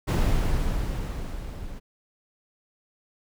brown noise with level ramp, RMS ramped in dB -19 to -38 dBFS, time 0.07-1.8 s, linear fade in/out 20 ms, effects none

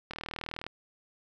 click train, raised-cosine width 0.3 ms, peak -21 dBFS, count 23, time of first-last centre 0.11-0.666 s, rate 39.6 Hz, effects 10-bit

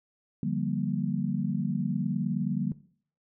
sine chord, G minor seventh, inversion second, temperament just, 147 / 176.4 / 196 / 235.2 Hz, D3 / F3 / G3 / Bb3, +2 / +18 / 0 / +16 cents, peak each -32 dBFS, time 0.43-2.72 s, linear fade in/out 2 ms, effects noise-tail reverb RT60 0.5 s tail -17 dB re dry

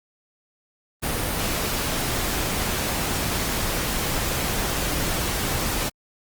pink noise, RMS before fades -25 dBFS, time 1.02-5.9 s, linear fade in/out 20 ms, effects Opus 32 kbps

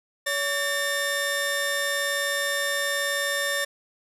sawtooth tone pair together, 567 / 1800 Hz, C#5 / A6, +39 / +39 cents, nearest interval octave + minor sixth, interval 2000 cents, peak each -25 / -22 dBFS, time 0.26-3.65 s, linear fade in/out 10 ms, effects none

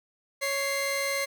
sawtooth tone pair together, 554.4 / 2093 Hz, C#5 / C7, 0 / 0 cents, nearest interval octave + major seventh, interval 2300 cents, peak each -26 dBFS, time 0.41-1.26 s, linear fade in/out 20 ms, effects none

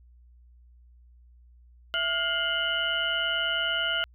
sine tone cluster, 664 / 1417 / 2099 / 2861 / 3010 Hz, E5 / F6 / C7 / F7 / F#7, +12 / +25 / +5 / +41 / +29 cents, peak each -35 / -28 / -37 / -32 / -30 dBFS, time 1.94-4.04 s, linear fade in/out 0 ms, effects added 60 Hz sine -52 dBFS peak until 4.14 s

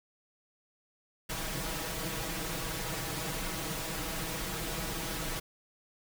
pink noise with comb filter, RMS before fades -36 dBFS, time 1.29-5.4 s, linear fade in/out 10 ms, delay 6.2 ms, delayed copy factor +0.9, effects none

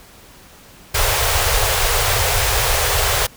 pink band-stop noise, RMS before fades -17 dBFS, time 0.94-3.27 s, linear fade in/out 10 ms, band 120 to 420 Hz, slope 48 dB/octave, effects pink hiss -44 dBFS RMS until 3.36 s

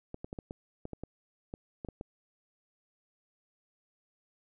clicks, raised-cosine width 2 ms, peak -26 dBFS, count 12, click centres 0.144 / 0.245 / 0.329 / 0.388 / 0.509 / 0.854 / 0.933 / 1.036 / 1.539 / 1.848 / 1.887 / 2.011 s, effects none

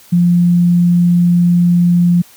sine tone, 174.61 Hz, F3, in tune, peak -7 dBFS, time 0.12-2.22 s, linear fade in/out 10 ms, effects white hiss -43 dBFS RMS until 2.36 s + high-pass 60 Hz 12 dB/octave

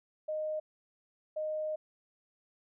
sine tone bursts at uneven times, 618 Hz, D#5, 12 cents flat, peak -32 dBFS, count 2, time 0.28-0.6 / 1.36-1.76 s, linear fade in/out 10 ms, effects none

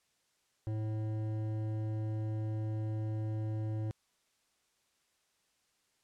sine tone with hard clipping, 108.6 Hz, A2, 22 cents flat, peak -35 dBFS, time 0.67-3.91 s, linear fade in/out 0 ms, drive 11 dB, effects white hiss -75 dBFS RMS until 6.03 s + low-pass 9000 Hz 12 dB/octave

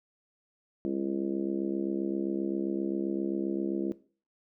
harmonic tone with a mistuned harmonic, 67.6 Hz, C#2, 43 cents flat, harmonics 3 / 4 / 5 / 6 / 7 / 8 / 9, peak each -35 / -36 / -31 / -42 / -43 / -46 / -47 dBFS, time 0.85-3.92 s, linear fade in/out 0 ms, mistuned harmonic 9, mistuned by +26 cents, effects noise-tail reverb RT60 0.4 s tail -18 dB re dry

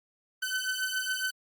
sawtooth beating tone pair, 1515 / 1522.2 Hz, F#6 / F#6, +40 / +49 cents, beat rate 7.2 Hz, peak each -29 dBFS, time 0.42-1.31 s, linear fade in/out 10 ms, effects Opus 48 kbps

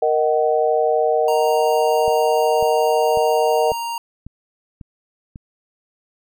sine chord, D# minor, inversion second, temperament equal with one note detuned, 466.2 / 622.3 / 753.8 Hz, A#4 / D#5 / F#5, 0 / 0 / +32 cents, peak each -18 / -19 / -20 dBFS, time 0.02-3.72 s, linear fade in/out 5 ms
square tone, 932.3 Hz, A#5, in tune, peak -24 dBFS, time 1.28-3.98 s, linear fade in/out 2 ms
click train, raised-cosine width 5 ms, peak -23 dBFS, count 7, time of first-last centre 2.08-5.359 s, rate 1.83 Hz
effects none

